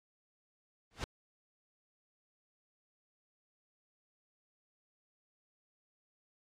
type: noise with exponential growth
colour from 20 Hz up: pink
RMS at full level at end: -34 dBFS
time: 0.91-1.04 s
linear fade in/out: 0 ms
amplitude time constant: 27 ms
effects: low-pass 6000 Hz 12 dB/octave + AAC 64 kbps